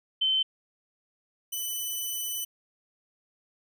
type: tone pair in turn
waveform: sine / 5% pulse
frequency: 3078 / 2997 Hz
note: G7 / F#7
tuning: -32 / +22 cents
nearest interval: unison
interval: 46 cents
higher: first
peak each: -22 dBFS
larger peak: neither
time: 0.21-0.43 / 1.52-2.45 s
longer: second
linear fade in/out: 10 ms
effects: none